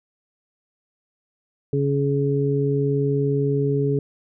harmonic tone, 140.5 Hz, C#3, 24 cents sharp, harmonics 1 / 2 / 3, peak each -21 / -26 / -22 dBFS, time 1.73-3.99 s, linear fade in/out 2 ms, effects none

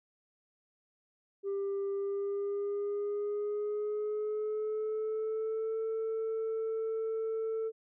sine tone with pitch glide, 396.3 to 444.8 Hz, G4 to A4, +19 to +19 cents, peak -29 dBFS, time 1.43-7.72 s, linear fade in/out 50 ms, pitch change +200 cents, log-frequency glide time 1.92-5.78 s, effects tanh soft clip ceiling -30 dBFS

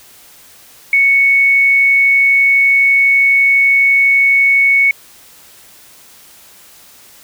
sine tone, 2217 Hz, C#7, in tune, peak -7 dBFS, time 0.93-4.91 s, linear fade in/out 2 ms, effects white hiss -42 dBFS RMS until 7.23 s

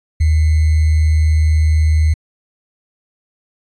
sine tone with sample-and-hold, 78 Hz, D#2, 5 cents sharp, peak -9 dBFS, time 0.2-2.14 s, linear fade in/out 10 ms, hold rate 2100 Hz, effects resampled to 22050 Hz

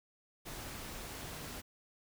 pink noise, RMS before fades -45 dBFS, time 0.45-1.62 s, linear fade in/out 20 ms, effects none

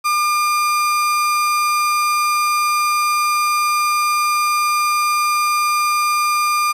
35% pulse tone, 1203 Hz, D6, 41 cents sharp, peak -13 dBFS, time 0.04-6.73 s, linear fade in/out 20 ms, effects resampled to 32000 Hz + 8-bit

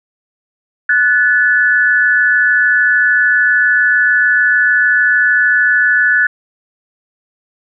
sine tone pair together, 1480 / 1726.8 Hz, F#6 / A6, 0 / -33 cents, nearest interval minor third, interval 267 cents, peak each -11 dBFS, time 0.89-6.27 s, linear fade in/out 5 ms, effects none

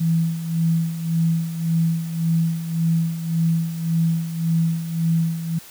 sine tone with tremolo, 164.81 Hz, E3, in tune, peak -15 dBFS, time 0-5.59 s, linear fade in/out 10 ms, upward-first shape sine, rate 1.8 Hz, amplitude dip 70%, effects white hiss -43 dBFS RMS until 5.7 s

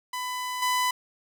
sawtooth tone with level steps, 1000 Hz, B5, 21 cents sharp, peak -26 / -19 dBFS, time 0.13-0.91 s, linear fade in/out 5 ms, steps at 0.62 s, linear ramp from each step 5 ms, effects none

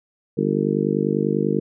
harmonic tone, 50.1 Hz, G1, 38 cents sharp, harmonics 3 / 4 / 5 / 6 / 7 / 8 / 9, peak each -26 / -24 / -28 / -26 / -26 / -27 / -25 dBFS, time 0.37-1.6 s, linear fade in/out 10 ms, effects none

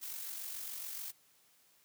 blue noise with amplitude modulation, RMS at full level -41 dBFS, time 0.01-1.12 s, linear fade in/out 20 ms, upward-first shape sine, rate 47 Hz, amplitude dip 45%, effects white hiss -68 dBFS RMS until 1.84 s + high-pass 80 Hz 12 dB/octave

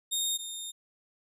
20% pulse tone pair in turn, 3692 / 3662 Hz, A#7 / A#7, -17 / -32 cents, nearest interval unison, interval 15 cents, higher first, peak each -22 / -31 dBFS, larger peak first, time 0.11-0.38 / 0.38-0.72 s, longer second, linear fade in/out 20 ms, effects none

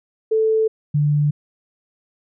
sine tone pair in turn, 440 / 147.38 Hz, A4 / D3, 0 / +6 cents, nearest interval octave + perfect fifth, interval 1894 cents, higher first, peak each -14 dBFS, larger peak neither, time 0.31-0.68 / 0.94-1.31 s, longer neither, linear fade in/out 10 ms, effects none

